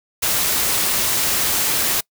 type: noise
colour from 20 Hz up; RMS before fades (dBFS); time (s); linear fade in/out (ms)
white; -19; 0.22-2.01; 10
effects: noise-tail reverb RT60 0.1 s tail -25 dB re dry